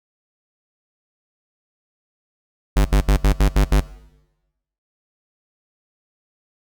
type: tone bursts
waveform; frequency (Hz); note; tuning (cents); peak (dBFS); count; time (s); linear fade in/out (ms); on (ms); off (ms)
square; 50; G1; +35; -12; 7; 2.76-3.806; 10; 92; 67
effects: noise-tail reverb RT60 1.0 s tail -19 dB re dry